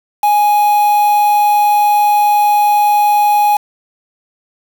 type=tone with quantisation; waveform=triangle; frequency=830.6 Hz; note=G#5; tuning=in tune; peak=-6 dBFS; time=0.23-3.57 s; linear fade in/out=5 ms; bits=4; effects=none